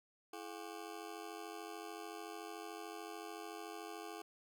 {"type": "ring-modulated tone", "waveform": "20% pulse", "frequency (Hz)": 380, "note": "F#4", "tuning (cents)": 46, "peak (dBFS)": -38, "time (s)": [0.33, 4.22], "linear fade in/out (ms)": 5, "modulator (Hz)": 46.8, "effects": []}